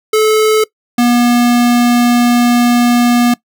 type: tone pair in turn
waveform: square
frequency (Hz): 433.1 / 241.1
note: A4 / B3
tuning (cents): -27 / -41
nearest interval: minor seventh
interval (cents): 1014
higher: first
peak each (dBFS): -8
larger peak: neither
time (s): 0.13-0.64 / 0.98-3.34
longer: second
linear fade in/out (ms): 5
effects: noise-tail reverb RT60 0.1 s tail -21 dB re dry